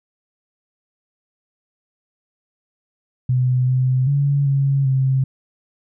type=tone with pitch steps; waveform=sine; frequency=126.7 / 128.7 / 141.4 / 138 / 132.7 Hz; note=B2 / C3 / C#3 / C#3 / C3; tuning=+45 / -28 / +35 / -7 / +25 cents; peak=-14 dBFS; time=3.29-5.24 s; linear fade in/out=5 ms; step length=390 ms; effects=none